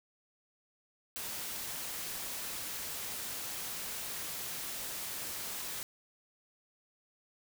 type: noise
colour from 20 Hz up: white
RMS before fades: -40 dBFS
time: 1.16-5.83 s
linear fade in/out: 0 ms
effects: none